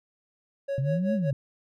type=tone with tremolo; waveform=triangle; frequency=554.4 Hz; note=C#5; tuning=in tune; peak=-24 dBFS; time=0.68-1.31 s; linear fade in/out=10 ms; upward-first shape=sine; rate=5.2 Hz; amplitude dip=90%
type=exponential two-way sweep; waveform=sine; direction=up then down; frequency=128.2 to 220 to 128.2 Hz; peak=-24 dBFS; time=0.78-1.33 s; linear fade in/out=2 ms; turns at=1.14 s
effects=none